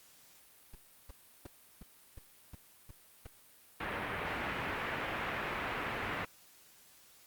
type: noise bursts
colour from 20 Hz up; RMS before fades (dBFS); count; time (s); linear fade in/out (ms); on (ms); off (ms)
brown; -45; 8; 0.73-3.27; 5; 20; 340
type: low-pass noise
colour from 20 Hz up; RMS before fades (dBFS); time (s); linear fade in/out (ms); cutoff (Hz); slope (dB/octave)
white; -38; 3.8-6.25; 5; 2300; 24
effects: white hiss -61 dBFS RMS until 7.26 s + Opus 48 kbps